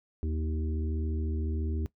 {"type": "harmonic tone with a mistuned harmonic", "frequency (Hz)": 77.78, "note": "D#2", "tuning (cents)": 0, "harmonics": [1, 3, 4, 5], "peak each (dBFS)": [-29, -39, -41, -43], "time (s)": [0.23, 1.86], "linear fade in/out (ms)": 0, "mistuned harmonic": 4, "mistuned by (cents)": 20, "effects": ["noise-tail reverb RT60 0.1 s tail -19 dB re dry"]}